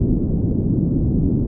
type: low-pass noise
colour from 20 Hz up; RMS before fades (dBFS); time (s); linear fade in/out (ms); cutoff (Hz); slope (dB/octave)
white; -18; 0-1.47; 10; 280; 24
effects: none